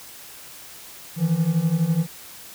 triangle beating tone pair, 156.5 / 168.5 Hz, D#3 / E3, +10 / +38 cents, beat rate 12 Hz, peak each -21 / -18 dBFS, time 1.16-2.07 s, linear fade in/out 50 ms, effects white hiss -42 dBFS RMS until 2.54 s

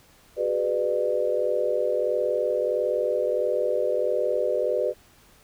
sine chord, G# half-diminished seventh, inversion third, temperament just, 373.8 / 415.3 / 498.4 / 598 Hz, F#4 / G#4 / B4 / D5, +18 / 0 / +16 / +31 cents, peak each -30 / -30 / -25 / -26 dBFS, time 0.36-4.94 s, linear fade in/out 50 ms, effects pink hiss -56 dBFS RMS until 5.43 s

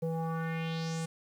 square tone with low-pass filter sweep, 163.2 Hz, E3, 17 cents flat, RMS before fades -34 dBFS, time 0.02-1.06 s, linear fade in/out 10 ms, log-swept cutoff 490 to 9200 Hz, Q 3, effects 10-bit

